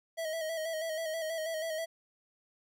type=tone with vibrato; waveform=square; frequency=642 Hz; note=E5; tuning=46 cents flat; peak=-34 dBFS; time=0.17-1.86 s; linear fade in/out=20 ms; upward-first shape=square; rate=6.2 Hz; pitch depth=41 cents each way; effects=none